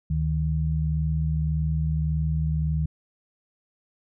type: tone pair together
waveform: sine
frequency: 73.8 / 155.56 Hz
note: D2 / D#3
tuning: +9 / 0 cents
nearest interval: octave + minor second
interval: 1291 cents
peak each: -25 / -24 dBFS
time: 0.1-2.86 s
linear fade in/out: 5 ms
effects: none